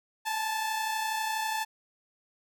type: tone pair together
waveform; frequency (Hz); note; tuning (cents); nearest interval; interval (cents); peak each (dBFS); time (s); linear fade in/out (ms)
sawtooth; 847.8 / 880; G#5 / A5; +35 / 0; minor second; 65; -33 / -26; 0.25-1.65; 20
effects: none